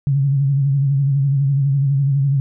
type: tone with vibrato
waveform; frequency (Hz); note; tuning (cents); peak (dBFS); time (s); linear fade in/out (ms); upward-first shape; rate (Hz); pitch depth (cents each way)
sine; 138.59; C#3; 0; -13; 0.07-2.4; 0; sine; 12; 59
effects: none